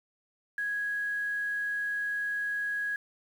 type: tone with quantisation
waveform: sine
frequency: 1661.2 Hz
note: G#6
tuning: in tune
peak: -29 dBFS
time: 0.58-2.96 s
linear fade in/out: 2 ms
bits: 9
effects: none